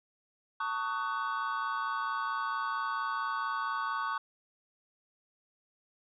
triangle chord, D# half-diminished seventh, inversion second, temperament just, 896 / 1120.1 / 1244.5 / 1493.4 Hz, A5 / C#6 / D#6 / F#6, +31 / +18 / 0 / +16 cents, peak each -37 / -32 / -37 / -36 dBFS, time 0.6-4.18 s, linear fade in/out 5 ms, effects resampled to 11025 Hz

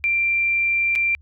sine tone with dropouts, 2364 Hz, D7, 11 cents sharp, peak -17 dBFS, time 0.04-1.15 s, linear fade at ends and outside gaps 0 ms, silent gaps 0.953-0.958 s, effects added 74 Hz sine -46 dBFS peak until 1.21 s

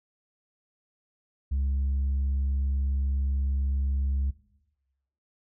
sine tone with tanh clipping, 68.2 Hz, C#2, 28 cents flat, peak -25 dBFS, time 1.51-4.31 s, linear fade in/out 10 ms, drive 2 dB, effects noise-tail reverb RT60 1.0 s tail -18 dB re dry

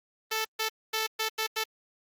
5% pulse tone bursts at uneven times, 440 Hz, A4, in tune, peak -16 dBFS, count 6, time 0.31-0.45 / 0.59-0.69 / 0.93-1.07 / 1.19-1.29 / 1.38-1.47 / 1.56-1.64 s, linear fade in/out 10 ms, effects Opus 24 kbps

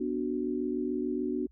sine chord, B minor, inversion none, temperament equal, 246.9 / 293.7 / 370 Hz, B3 / D4 / F#4, 0 / 0 / 0 cents, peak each -33 / -33 / -33 dBFS, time 0-1.47 s, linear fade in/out 10 ms, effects added 60 Hz sine -56 dBFS peak until 1.51 s

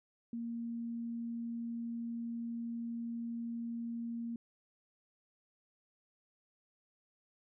sine tone, 233.1 Hz, A#3, in tune, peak -37 dBFS, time 0.33-4.36 s, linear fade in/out 2 ms, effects none

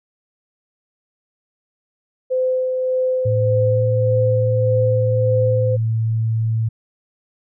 sine tone with tremolo, 513 Hz, C5, 34 cents flat, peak -15 dBFS, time 2.3-5.77 s, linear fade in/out 20 ms, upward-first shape sine, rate 1.7 Hz, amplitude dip 30%
sine tone with pitch glide, 110 to 112.12 Hz, A2 to A2, 0 to +33 cents, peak -16 dBFS, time 3.25-6.69 s, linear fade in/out 10 ms, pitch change +33 cents, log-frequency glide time 3.71-3.78 s
effects none

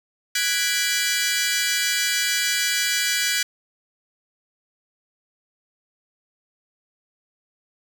15% pulse chord, G# half-diminished seventh, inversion third, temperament equal, 1480 / 1661.2 / 1975.5 / 2349 Hz, F#6 / G#6 / B6 / D7, 0 / 0 / 0 / 0 cents, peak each -20 / -19 / -20 / -19 dBFS, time 0.35-3.43 s, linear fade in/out 5 ms, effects none

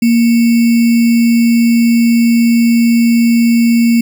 sine tone with sample-and-hold, 233.1 Hz, A#3, in tune, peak -6 dBFS, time 0.02-4.01 s, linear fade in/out 5 ms, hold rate 2450 Hz, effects none

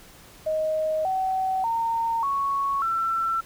sine tone with pitch steps, 626 / 757.5 / 916.5 / 1109 / 1341.9 Hz, D#5 / F#5 / A#5 / C#6 / E6, +10 / +40 / -30 / 0 / +30 cents, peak -22 dBFS, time 0.46-3.41 s, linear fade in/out 10 ms, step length 590 ms, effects pink hiss -49 dBFS RMS until 3.45 s

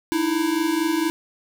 square tone pair together, 305.3 / 329.6 Hz, D#4 / E4, -33 / 0 cents, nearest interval minor second, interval 133 cents, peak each -25 / -22 dBFS, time 0.12-1.1 s, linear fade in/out 0 ms, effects none

